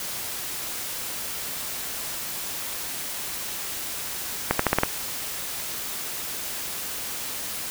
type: accelerating click train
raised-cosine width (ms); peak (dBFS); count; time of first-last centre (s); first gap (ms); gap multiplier
0.5; -3; 6; 4.51-4.834; 84; 0.87
effects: white hiss -32 dBFS RMS until 7.7 s